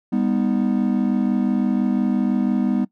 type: chord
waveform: triangle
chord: G augmented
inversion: none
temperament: equal with one note detuned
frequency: 201 / 246.9 / 311.1 Hz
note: G3 / B3 / D#4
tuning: +44 / 0 / 0 cents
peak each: -19 / -18 / -24 dBFS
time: 0.12-2.85 s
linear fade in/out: 10 ms
effects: noise-tail reverb RT60 0.1 s tail -20 dB re dry

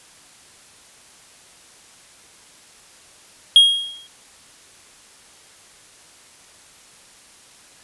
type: tone with exponential decay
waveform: triangle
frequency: 3267 Hz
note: G#7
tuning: 29 cents flat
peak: -3 dBFS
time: 3.56-4.07 s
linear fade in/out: 1 ms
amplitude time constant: 110 ms
effects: white hiss -48 dBFS RMS until 7.83 s + resampled to 24000 Hz

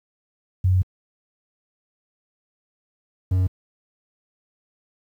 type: tone pair in turn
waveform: sine / triangle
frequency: 92.5 / 92.5 Hz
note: F#2 / F#2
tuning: 0 / 0 cents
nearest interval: unison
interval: 0 cents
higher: neither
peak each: -14 dBFS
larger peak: neither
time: 0.64-0.82 / 3.31-3.47 s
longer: first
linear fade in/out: 5 ms
effects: high-pass 60 Hz 12 dB/octave + 9-bit

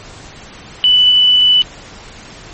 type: tone with quantisation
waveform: sine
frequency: 2983 Hz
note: F#7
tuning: 13 cents sharp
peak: -6 dBFS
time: 0.84-1.62 s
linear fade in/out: 0 ms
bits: 6
effects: pink hiss -35 dBFS RMS until 2.53 s + MP3 32 kbps

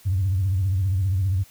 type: tone with vibrato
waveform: sine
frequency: 94.8 Hz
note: F#2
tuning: 43 cents sharp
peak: -18 dBFS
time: 0.05-1.44 s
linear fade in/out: 20 ms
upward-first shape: sine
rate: 15 Hz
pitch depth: 120 cents each way
effects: tanh soft clip ceiling -14 dBFS + white hiss -52 dBFS RMS until 1.5 s

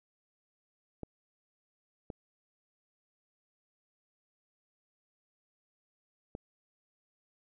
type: clicks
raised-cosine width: 2 ms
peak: -26 dBFS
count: 3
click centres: 1.033 / 2.102 / 6.351 s
effects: none

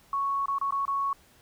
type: tone with dropouts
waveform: sine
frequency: 1108.7 Hz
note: C#6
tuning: in tune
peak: -25 dBFS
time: 0.13-1.13 s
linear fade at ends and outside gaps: 2 ms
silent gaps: 0.458-0.482 / 0.584-0.613 / 0.708-0.723 / 0.853-0.879 s
effects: pink hiss -59 dBFS RMS until 1.41 s

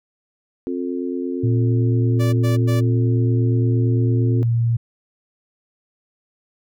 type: harmonic tone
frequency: 88.8 Hz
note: F2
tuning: 29 cents sharp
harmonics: 3 / 4 / 5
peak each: -24 / -26 / -31 dBFS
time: 0.67-4.43 s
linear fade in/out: 0 ms
type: tone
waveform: sine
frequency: 116.54 Hz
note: A#2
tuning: in tune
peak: -15 dBFS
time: 1.43-4.77 s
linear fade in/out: 10 ms
type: tone bursts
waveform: sawtooth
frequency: 582 Hz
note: D5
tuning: 16 cents flat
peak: -23 dBFS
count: 3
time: 2.19-2.81 s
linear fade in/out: 20 ms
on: 140 ms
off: 100 ms
effects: none

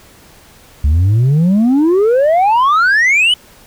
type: exponential sweep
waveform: sine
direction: up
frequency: 69 to 3058 Hz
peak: -5 dBFS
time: 0.84-3.34 s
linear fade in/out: 5 ms
effects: tanh soft clip ceiling -7 dBFS + pink hiss -43 dBFS RMS until 3.66 s

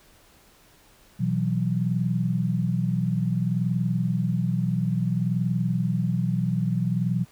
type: chord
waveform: sine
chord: B suspended fourth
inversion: none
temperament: just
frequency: 123.47 / 164.63 / 185.21 Hz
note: B2 / E3 / F#3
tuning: 0 / -2 / +2 cents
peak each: -26 dBFS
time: 1.19-7.25 s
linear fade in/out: 20 ms
effects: pink hiss -56 dBFS RMS until 7.31 s

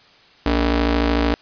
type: ring-modulated tone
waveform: sawtooth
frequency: 174.61 Hz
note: F3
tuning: in tune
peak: -9 dBFS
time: 0.46-1.34 s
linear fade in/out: 0 ms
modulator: 114 Hz
effects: white hiss -50 dBFS RMS until 1.41 s + resampled to 11025 Hz

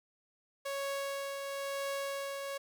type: tone with tremolo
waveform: sawtooth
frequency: 554.4 Hz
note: C#5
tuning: in tune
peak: -30 dBFS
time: 0.65-2.58 s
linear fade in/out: 10 ms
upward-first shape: triangle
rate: 1 Hz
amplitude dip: 40%
effects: none

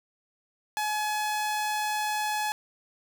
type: tone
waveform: sawtooth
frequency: 848 Hz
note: G#5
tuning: 36 cents sharp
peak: -23 dBFS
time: 0.77-2.52 s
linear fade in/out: 0 ms
effects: 9-bit

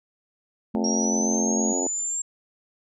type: tone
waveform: sine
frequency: 220 Hz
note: A3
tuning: in tune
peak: -24 dBFS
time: 0.74-1.73 s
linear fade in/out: 10 ms
type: harmonic tone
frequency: 88.8 Hz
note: F2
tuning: 29 cents sharp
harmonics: 3 / 4 / 5 / 6 / 7 / 8 / 9 / 10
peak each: -29 / -31 / -33 / -35 / -36 / -37 / -38 / -39 dBFS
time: 0.75-1.87 s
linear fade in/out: 0 ms
type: linear sweep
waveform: sine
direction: up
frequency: 5588 to 7459 Hz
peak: -25 dBFS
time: 0.84-2.22 s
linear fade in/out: 5 ms
effects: none

